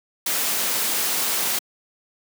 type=noise; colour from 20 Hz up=white; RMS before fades=-23 dBFS; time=0.26-1.59 s; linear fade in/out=5 ms; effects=high-pass 200 Hz 12 dB/octave